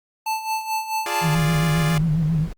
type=tone with tremolo; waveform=square; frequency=880 Hz; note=A5; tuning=in tune; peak=-21 dBFS; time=0.26-1.35 s; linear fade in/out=5 ms; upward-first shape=sine; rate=4.6 Hz; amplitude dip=70%
type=chord; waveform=10% pulse; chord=D diminished; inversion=first; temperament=equal; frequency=349.2 / 415.3 / 587.3 Hz; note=F4 / Ab4 / D5; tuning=0 / 0 / 0 cents; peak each=-21 dBFS; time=1.06-1.98 s; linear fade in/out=2 ms
type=tone with vibrato; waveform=sine; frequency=158.6 Hz; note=D#3; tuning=33 cents sharp; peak=-17 dBFS; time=1.21-2.48 s; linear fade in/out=50 ms; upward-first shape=sine; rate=7.4 Hz; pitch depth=85 cents each way
type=noise; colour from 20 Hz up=brown; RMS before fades=-33 dBFS; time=1.35-2.53 s; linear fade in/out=2 ms
effects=Opus 32 kbps

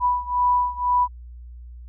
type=beating tone pair; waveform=sine; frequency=985 / 987 Hz; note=B5 / B5; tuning=-5 / -1 cents; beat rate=2 Hz; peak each=-20 / -22 dBFS; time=0-1.08 s; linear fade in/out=50 ms; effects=added 60 Hz sine -37 dBFS peak until 1.88 s

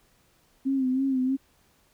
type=tone with vibrato; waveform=sine; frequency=263.4 Hz; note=C4; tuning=12 cents sharp; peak=-22 dBFS; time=0.65-1.37 s; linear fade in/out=20 ms; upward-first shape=sine; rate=3.1 Hz; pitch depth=57 cents each way; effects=pink hiss -64 dBFS RMS until 1.93 s

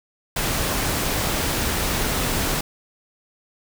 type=noise; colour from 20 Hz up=pink; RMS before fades=-23 dBFS; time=0.36-2.61 s; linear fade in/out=5 ms; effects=none

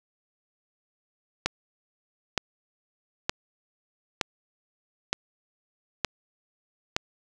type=click train; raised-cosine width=0.2 ms; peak=-6 dBFS; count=7; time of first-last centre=1.46-6.965 s; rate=1.09 Hz; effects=none

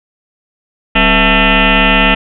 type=tone with frequency modulation; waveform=sine; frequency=1338 Hz; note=E6; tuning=25 cents sharp; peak=-6 dBFS; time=0.95-2.15 s; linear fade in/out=10 ms; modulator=229 Hz; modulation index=7.3; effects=none

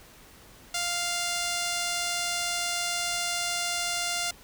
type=tone; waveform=5% pulse; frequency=698.5 Hz; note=F5; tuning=in tune; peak=-16 dBFS; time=0.74-4.31 s; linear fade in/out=5 ms; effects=pink hiss -52 dBFS RMS until 4.43 s

